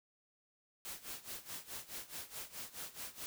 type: noise with tremolo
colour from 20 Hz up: white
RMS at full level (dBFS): -44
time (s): 0.85-3.26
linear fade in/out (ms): 0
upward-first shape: sine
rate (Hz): 4.7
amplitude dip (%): 85
effects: none